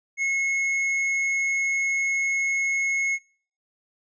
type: tone with hard clipping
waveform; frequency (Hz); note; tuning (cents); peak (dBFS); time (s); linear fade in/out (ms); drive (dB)
triangle; 2176; C#7; -33; -23; 0.17-3.19; 50; 9
effects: noise-tail reverb RT60 0.5 s tail -25 dB re dry + resampled to 16000 Hz